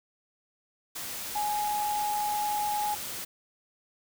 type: tone in noise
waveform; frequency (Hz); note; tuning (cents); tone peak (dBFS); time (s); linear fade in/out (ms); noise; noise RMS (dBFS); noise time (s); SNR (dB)
sine; 835; G#5; +9; -27; 1.35-2.95; 10; white; -37; 0.95-3.25; +7
effects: none